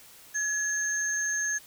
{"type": "tone pair together", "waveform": "sine", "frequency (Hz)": [1691, 6384], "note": ["G#6", "G8"], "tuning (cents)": [31, 31], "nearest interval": "octave + major seventh", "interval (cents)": 2300, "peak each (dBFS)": [-29, -29], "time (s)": [0.34, 1.59], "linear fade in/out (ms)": 20, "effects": ["white hiss -52 dBFS RMS until 1.66 s"]}